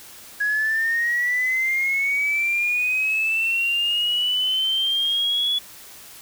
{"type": "linear sweep", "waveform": "sine", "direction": "up", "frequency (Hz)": [1661.2, 3408], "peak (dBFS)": -18, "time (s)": [0.4, 5.59], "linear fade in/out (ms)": 10, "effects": ["tanh soft clip ceiling -14 dBFS", "white hiss -43 dBFS RMS until 6.21 s"]}